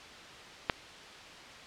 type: click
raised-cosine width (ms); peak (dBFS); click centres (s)
0.3; -9; 0.698
effects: white hiss -48 dBFS RMS until 1.66 s + low-pass 4000 Hz 12 dB/octave